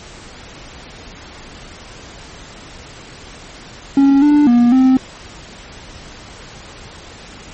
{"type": "tone with pitch steps", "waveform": "triangle", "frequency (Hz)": [276.2, 294.4, 239.5, 260.5], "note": ["C#4", "D4", "A#3", "C4"], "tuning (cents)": [-6, 4, 47, -7], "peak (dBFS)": -5, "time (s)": [3.97, 4.97], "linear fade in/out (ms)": 2, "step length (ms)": 250, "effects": ["pink hiss -36 dBFS RMS until 7.53 s", "MP3 32 kbps"]}